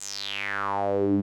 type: tone with band-pass filter sweep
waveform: sawtooth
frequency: 100 Hz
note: G2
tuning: 35 cents sharp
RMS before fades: -27 dBFS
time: 0-1.22 s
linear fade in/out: 20 ms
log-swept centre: 7700 to 230 Hz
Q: 5.3
effects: none